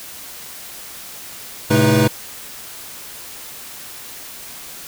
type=tone cluster; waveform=square; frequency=111.4 / 133.3 / 215.5 / 312.9 / 489.4 Hz; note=A2 / C3 / A3 / D#4 / B4; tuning=+22 / +33 / -36 / +10 / -16 cents; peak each=-19 dBFS; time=1.7-2.08 s; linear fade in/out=10 ms; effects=white hiss -35 dBFS RMS until 4.87 s